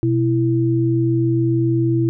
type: tone pair together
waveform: sine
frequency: 124.4 / 331.7 Hz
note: B2 / E4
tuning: +13 / +11 cents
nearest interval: octave + perfect fourth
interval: 1698 cents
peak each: -17 dBFS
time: 0.03-2.09 s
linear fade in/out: 0 ms
effects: none